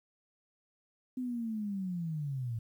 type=linear sweep; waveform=sine; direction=down; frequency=257.2 to 110 Hz; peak=-33 dBFS; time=1.17-2.59 s; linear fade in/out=5 ms; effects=11-bit